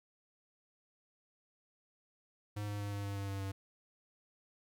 square tone with pitch steps, 103.83 / 102.87 / 101.93 / 100.99 / 100.06 / 99.14 / 98.23 / 97.33 Hz, G#2 / G#2 / G#2 / G#2 / G2 / G2 / G2 / G2, 0 / -16 / -32 / -48 / +36 / +20 / +4 / -12 cents, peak -38 dBFS, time 2.56-3.52 s, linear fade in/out 10 ms, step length 120 ms, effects 13-bit

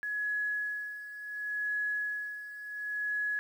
sine tone with tremolo, 1686 Hz, G#6, 26 cents sharp, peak -29 dBFS, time 0.03-3.39 s, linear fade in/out 0 ms, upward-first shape sine, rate 0.7 Hz, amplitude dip 75%, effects 10-bit

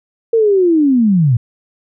sine linear sweep, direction down, 465.1 to 110 Hz, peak -8 dBFS, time 0.33-1.37 s, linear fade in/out 5 ms, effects none

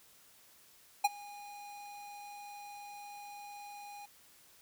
square tone with ADSR envelope, 819 Hz, G#5, 24 cents flat, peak -23 dBFS, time 1.04-4.06 s, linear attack 9 ms, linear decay 29 ms, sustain -24 dB, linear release 11 ms, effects white hiss -62 dBFS RMS until 4.61 s

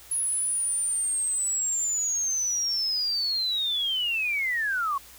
sine linear sweep, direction down, 10548 to 1073 Hz, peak -24 dBFS, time 0.11-4.98 s, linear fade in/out 5 ms, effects added 60 Hz sine -58 dBFS peak until 5.18 s + white hiss -49 dBFS RMS until 5.18 s

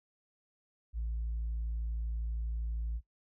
sine tone, 56.3 Hz, A1, 40 cents sharp, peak -31 dBFS, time 0.93-3.01 s, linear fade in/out 50 ms, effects noise-tail reverb RT60 0.1 s tail -18 dB re dry + tanh soft clip ceiling -30 dBFS

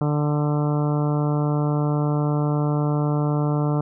harmonic tone, 148.1 Hz, D3, 15 cents sharp, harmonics 1 / 2 / 3 / 4 / 5 / 6 / 7 / 8 / 9, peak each -20 / -26 / -30 / -32 / -34 / -36 / -37 / -38 / -39 dBFS, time 0.01-3.81 s, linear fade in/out 2 ms, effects none

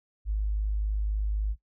sine tone, 51.91 Hz, G#1, in tune, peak -25 dBFS, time 0.25-1.56 s, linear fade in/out 50 ms, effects noise-tail reverb RT60 0.1 s tail -19 dB re dry

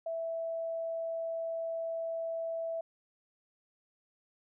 sine tone, 659 Hz, E5, 1 cent flat, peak -33 dBFS, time 0.06-2.81 s, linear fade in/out 5 ms, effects none

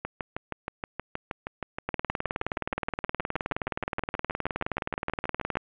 two click trains, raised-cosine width 0.5 ms, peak -16 / -13 dBFS, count 36 / 71, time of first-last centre 0.05-5.571 / 1.89-5.555 s, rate 6.34 / 19.1 Hz, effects resampled to 8000 Hz + 7-bit

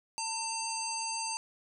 harmonic tone with a mistuned harmonic, 899 Hz, A5, 37 cents sharp, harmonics 1 / 3 / 5 / 7 / 9 / 10, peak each -37 / -42 / -39 / -40 / -41 / -47 dBFS, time 0.18-1.37 s, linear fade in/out 0 ms, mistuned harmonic 5, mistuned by +73 cents, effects none

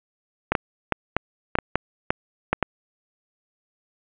clicks, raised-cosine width 0.5 ms, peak -4 dBFS, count 10, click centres 0.52 / 0.552 / 0.923 / 1.166 / 1.554 / 1.587 / 1.756 / 2.105 / 2.53 / 2.627 s, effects resampled to 8000 Hz + 7-bit

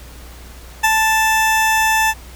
20% pulse tone with ADSR envelope, 880 Hz, A5, in tune, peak -5 dBFS, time 0.83-2.14 s, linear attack 15 ms, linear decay 31 ms, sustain -3 dB, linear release 45 ms, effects added 60 Hz sine -36 dBFS peak until 2.35 s + pink hiss -41 dBFS RMS until 2.35 s

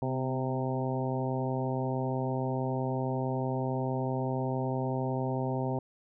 harmonic tone with a mistuned harmonic, 130.81 Hz, C3, in tune, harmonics 1 / 2 / 3 / 4 / 5 / 6 / 7, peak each -32 / -35 / -37 / -38 / -39 / -40 / -40 dBFS, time 0.02-5.79 s, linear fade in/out 2 ms, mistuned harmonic 2, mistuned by -31 cents, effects none

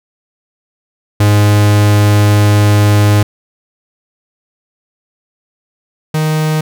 45% pulse tone pair in turn, 103.8 / 155.43 Hz, G#2 / D#3, 0 / -1 cents, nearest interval perfect fifth, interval 699 cents, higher second, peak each -6 / -11 dBFS, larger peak first, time 1.2-3.23 / 6.14-6.61 s, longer first, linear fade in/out 5 ms, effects none

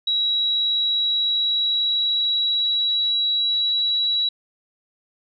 sine tone with pitch glide, 3877 to 3904 Hz, B7 to B7, -33 to -21 cents, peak -18 dBFS, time 0.07-4.29 s, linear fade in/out 5 ms, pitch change +12 cents, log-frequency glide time 0.27-3.83 s, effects none

